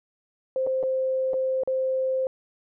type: tone with dropouts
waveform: sine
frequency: 523 Hz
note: C5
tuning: 1 cent flat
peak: -22 dBFS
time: 0.56-2.27 s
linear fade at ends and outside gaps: 1 ms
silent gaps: 0.666-0.671 / 0.829-0.835 / 1.334-1.34 / 1.635-1.675 s
effects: none